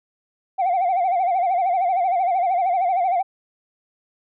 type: tone with vibrato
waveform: sine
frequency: 731 Hz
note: F#5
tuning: 21 cents flat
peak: -15 dBFS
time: 0.58-3.23 s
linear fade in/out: 20 ms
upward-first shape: sine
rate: 13 Hz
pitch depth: 110 cents each way
effects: tanh soft clip ceiling -15 dBFS